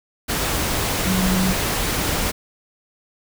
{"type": "tone in noise", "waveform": "sine", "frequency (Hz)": 186.7, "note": "F#3", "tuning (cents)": 16, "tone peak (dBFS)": -18, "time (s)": [1.06, 1.54], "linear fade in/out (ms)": 20, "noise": "pink", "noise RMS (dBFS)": -22, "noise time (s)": [0.28, 2.32], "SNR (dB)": 1, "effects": []}